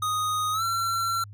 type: tone with pitch glide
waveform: square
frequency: 1244.5 to 1357.1 Hz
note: D#6 to E6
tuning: 0 to +50 cents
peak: -25 dBFS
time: 0.02-1.24 s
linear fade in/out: 5 ms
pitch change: +150 cents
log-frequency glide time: 0.52-0.63 s
effects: added 102 Hz sine -41 dBFS peak until 1.33 s